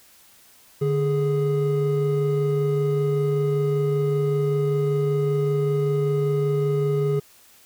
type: tone pair together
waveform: triangle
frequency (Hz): 146.83 / 415.3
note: D3 / G#4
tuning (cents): 0 / 0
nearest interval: octave + tritone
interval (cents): 1800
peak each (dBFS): -20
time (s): 0.81-7.2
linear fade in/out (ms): 10
effects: white hiss -53 dBFS RMS until 7.65 s